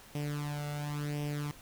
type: tone with flanger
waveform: sawtooth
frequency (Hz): 146.83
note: D3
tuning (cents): 0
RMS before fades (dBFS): -36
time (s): 0.15-1.51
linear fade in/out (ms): 0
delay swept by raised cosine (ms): 0.35 to 1.45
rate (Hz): 0.94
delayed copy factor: +0.75
effects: pink hiss -54 dBFS RMS until 1.61 s